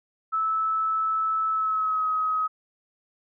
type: tone with pitch glide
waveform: sine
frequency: 1307 to 1268.3 Hz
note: E6 to D#6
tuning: -15 to +33 cents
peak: -22 dBFS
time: 0.32-2.48 s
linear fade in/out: 20 ms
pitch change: -52 cents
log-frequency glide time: 1.5-2.07 s
effects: none